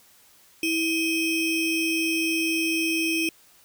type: ring-modulated tone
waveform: square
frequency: 1426 Hz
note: F6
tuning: 36 cents sharp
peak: -20 dBFS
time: 0.63-3.29 s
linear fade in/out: 2 ms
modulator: 1100 Hz
effects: white hiss -56 dBFS RMS until 3.64 s